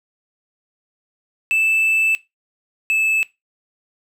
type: tone pair in turn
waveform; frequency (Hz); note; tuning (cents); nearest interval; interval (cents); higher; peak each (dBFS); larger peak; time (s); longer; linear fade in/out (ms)
triangle; 2637 / 2617; E7 / E7; 0 / -13; unison; 13; first; -13; neither; 1.51-2.15 / 2.9-3.23; first; 0
effects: noise-tail reverb RT60 0.2 s tail -18 dB re dry